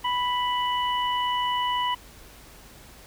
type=harmonic tone; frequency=987.8 Hz; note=B5; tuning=in tune; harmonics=1 / 2 / 3; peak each=-24 / -34 / -30 dBFS; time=0.04-1.95 s; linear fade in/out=10 ms; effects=added 50 Hz sine -53 dBFS peak until 3.06 s + pink hiss -49 dBFS RMS until 3.06 s